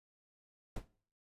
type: noise with exponential decay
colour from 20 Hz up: brown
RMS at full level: -35 dBFS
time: 0.76-0.88 s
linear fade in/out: 5 ms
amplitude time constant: 25 ms
effects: noise-tail reverb RT60 0.5 s tail -21 dB re dry + resampled to 32000 Hz